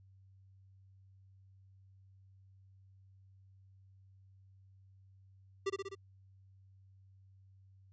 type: tone with echo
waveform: square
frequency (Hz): 392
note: G4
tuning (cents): 0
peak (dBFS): -32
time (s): 5.66-5.7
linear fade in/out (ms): 10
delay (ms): 63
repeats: 4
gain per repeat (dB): -3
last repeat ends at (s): 5.952
effects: added 96 Hz sine -59 dBFS peak until 7.92 s + resampled to 16000 Hz